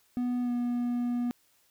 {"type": "tone with pitch glide", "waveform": "triangle", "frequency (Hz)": [246.1, 242.2], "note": ["B3", "B3"], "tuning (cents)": [-6, -34], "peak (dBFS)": -25, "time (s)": [0.17, 1.31], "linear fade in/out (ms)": 0, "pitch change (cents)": -28, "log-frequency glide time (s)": [0.42, 0.51], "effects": ["white hiss -67 dBFS RMS until 1.7 s"]}